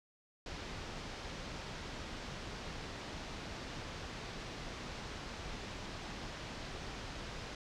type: low-pass noise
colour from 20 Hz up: pink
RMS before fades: -45 dBFS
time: 0.46-7.55 s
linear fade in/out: 2 ms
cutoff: 5800 Hz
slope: 24 dB/octave
effects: none